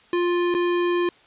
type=tone with dropouts; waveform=square; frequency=350.5 Hz; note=F4; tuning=6 cents sharp; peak=-20 dBFS; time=0.13-1.09 s; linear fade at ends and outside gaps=2 ms; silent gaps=0.542-0.548 s; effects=white hiss -54 dBFS RMS until 1.26 s + resampled to 8000 Hz